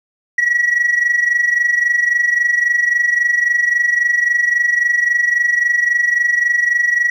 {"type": "tone with amplitude modulation", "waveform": "sine", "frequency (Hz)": 1925, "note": "B6", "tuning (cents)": -45, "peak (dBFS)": -7, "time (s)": [0.38, 7.1], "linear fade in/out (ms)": 5, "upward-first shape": "sine", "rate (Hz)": 23.7, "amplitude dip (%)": 75, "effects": ["tanh soft clip ceiling -8 dBFS", "8-bit"]}